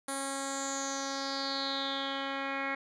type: tone with low-pass filter sweep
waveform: 10% pulse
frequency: 273.3 Hz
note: C#4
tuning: 24 cents flat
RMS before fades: -35 dBFS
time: 0.08-2.75 s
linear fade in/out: 5 ms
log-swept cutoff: 10000 to 2200 Hz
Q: 6.6
effects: none